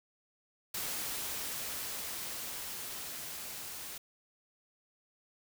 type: noise with level ramp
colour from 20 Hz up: white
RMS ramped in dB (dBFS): -37 to -44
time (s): 0.74-3.98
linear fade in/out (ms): 5
effects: none